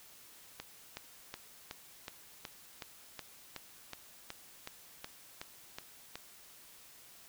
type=click train; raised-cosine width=0.2 ms; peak=-24 dBFS; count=16; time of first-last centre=0.6-6.156 s; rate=2.7 Hz; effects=white hiss -57 dBFS RMS until 7.28 s